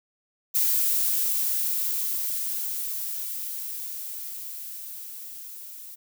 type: noise with level ramp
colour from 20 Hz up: violet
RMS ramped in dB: -22 to -42 dBFS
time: 0.54-5.96 s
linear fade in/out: 20 ms
effects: none